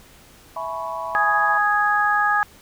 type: chord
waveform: sine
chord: C# minor seventh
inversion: first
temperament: equal with one note detuned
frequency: 659.3 / 844.2 / 987.8 / 1108.7 Hz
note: E5 / G#5 / B5 / C#6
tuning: 0 / +28 / 0 / 0 cents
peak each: -31 / -34 / -29 / -32 dBFS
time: 0.56-1.58 s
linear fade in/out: 5 ms
type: harmonic tone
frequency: 415.3 Hz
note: G#4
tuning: in tune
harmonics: 2 / 3 / 4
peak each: -21 / -21 / -20 dBFS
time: 1.15-2.43 s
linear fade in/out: 0 ms
effects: pink hiss -49 dBFS RMS until 2.61 s